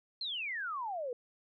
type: exponential sweep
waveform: sine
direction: down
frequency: 4279 to 469 Hz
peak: -35 dBFS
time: 0.21-1.13 s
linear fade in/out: 2 ms
effects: none

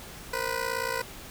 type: ring-modulated tone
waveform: 15% pulse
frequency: 493.9 Hz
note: B4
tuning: in tune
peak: -19 dBFS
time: 0.33-1.02 s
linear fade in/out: 5 ms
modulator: 29 Hz
effects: pink hiss -44 dBFS RMS until 1.3 s

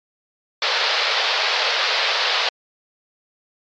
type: band-pass noise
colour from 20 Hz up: white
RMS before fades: -20 dBFS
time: 0.62-2.49 s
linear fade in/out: 2 ms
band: 450 to 4800 Hz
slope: 48 dB/octave
effects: MP3 64 kbps

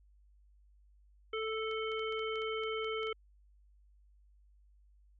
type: harmonic tone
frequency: 440 Hz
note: A4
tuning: in tune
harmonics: 1 / 3 / 5 / 7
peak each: -36 / -41 / -43 / -44 dBFS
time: 1.33-3.13 s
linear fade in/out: 5 ms
type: clicks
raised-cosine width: 0.2 ms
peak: -36 dBFS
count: 11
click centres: 1.713 / 1.918 / 1.994 / 2.124 / 2.193 / 2.357 / 2.419 / 2.636 / 2.845 / 3.031 / 3.07 s
effects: added 50 Hz sine -61 dBFS peak until 5.19 s

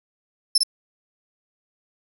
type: tone with echo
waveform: 35% pulse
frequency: 5280 Hz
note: E8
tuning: 2 cents sharp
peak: -11 dBFS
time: 0.55-0.58 s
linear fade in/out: 5 ms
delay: 54 ms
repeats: 1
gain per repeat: -3 dB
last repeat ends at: 0.634 s
effects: none

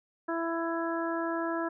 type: harmonic tone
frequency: 332.4 Hz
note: E4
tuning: 15 cents sharp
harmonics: 1 / 2 / 3 / 4 / 5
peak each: -32 / -35 / -37 / -38 / -39 dBFS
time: 0.28-1.69 s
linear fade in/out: 10 ms
effects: none

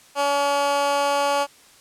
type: tone with high-pass filter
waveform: 15% pulse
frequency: 283.5 Hz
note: C#4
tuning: 39 cents sharp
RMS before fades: -21 dBFS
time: 0.15-1.47 s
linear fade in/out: 50 ms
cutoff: 650 Hz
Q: 1.5
effects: white hiss -51 dBFS RMS until 1.8 s + low-pass 10000 Hz 12 dB/octave

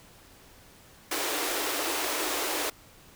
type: high-pass noise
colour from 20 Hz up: pink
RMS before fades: -30 dBFS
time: 1.11-2.7 s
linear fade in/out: 5 ms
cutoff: 290 Hz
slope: 96 dB/octave
effects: pink hiss -54 dBFS RMS until 3.15 s

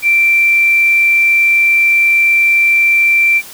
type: tone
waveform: sine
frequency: 2349 Hz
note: D7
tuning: in tune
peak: -7 dBFS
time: 0.02-3.42 s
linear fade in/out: 50 ms
effects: white hiss -33 dBFS RMS until 3.53 s

